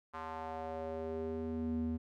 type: tone with band-pass filter sweep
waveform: square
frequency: 80.4 Hz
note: E2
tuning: 43 cents flat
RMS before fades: -39 dBFS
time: 0.13-1.98 s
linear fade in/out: 20 ms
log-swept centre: 1100 to 200 Hz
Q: 2.7
effects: none